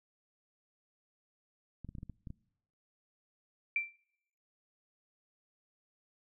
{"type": "clicks", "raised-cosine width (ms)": 5, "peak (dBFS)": -32, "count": 8, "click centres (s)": [1.847, 1.89, 1.952, 1.984, 2.031, 2.097, 2.272, 2.304]}
{"type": "tone with exponential decay", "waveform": "sine", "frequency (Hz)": 2349, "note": "D7", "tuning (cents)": 0, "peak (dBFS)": -26, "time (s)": [3.76, 3.96], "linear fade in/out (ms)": 2, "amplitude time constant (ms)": 42}
{"effects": ["noise-tail reverb RT60 0.8 s tail -24 dB re dry"]}